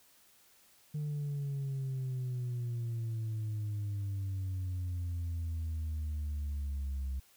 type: exponential sweep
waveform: sine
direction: down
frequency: 150.8 to 65.7 Hz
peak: -31 dBFS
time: 0.94-7.2 s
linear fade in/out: 10 ms
effects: tanh soft clip ceiling -32 dBFS + white hiss -64 dBFS RMS until 7.36 s